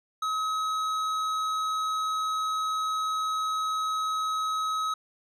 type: tone with tanh clipping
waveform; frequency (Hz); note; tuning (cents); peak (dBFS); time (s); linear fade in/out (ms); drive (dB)
sine; 1277; D#6; +45; -28; 0.22-4.94; 5; 12
effects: none